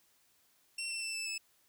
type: tone with pitch steps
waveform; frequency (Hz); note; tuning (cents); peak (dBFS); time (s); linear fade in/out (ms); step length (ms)
20% pulse; 2718 / 2691 / 2665 / 2639 / 2613; F7 / E7 / E7 / E7 / E7; -48 / +35 / +18 / +1 / -16; -31; 0.78-1.38; 5; 120
effects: white hiss -70 dBFS RMS until 1.68 s